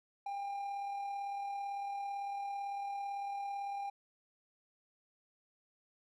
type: tone with amplitude modulation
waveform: triangle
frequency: 800 Hz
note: G5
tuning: 35 cents sharp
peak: -34 dBFS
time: 0.26-3.9 s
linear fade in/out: 5 ms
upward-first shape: sine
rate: 37.9 Hz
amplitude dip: 30%
effects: none